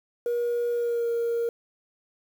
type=tone with pitch glide; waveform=sine; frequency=477.5 to 467.4 Hz; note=A#4 to A#4; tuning=+42 to +5 cents; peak=-22 dBFS; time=0.26-1.49 s; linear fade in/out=2 ms; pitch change=-37 cents; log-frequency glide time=0.7-1.09 s; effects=tanh soft clip ceiling -20 dBFS + 8-bit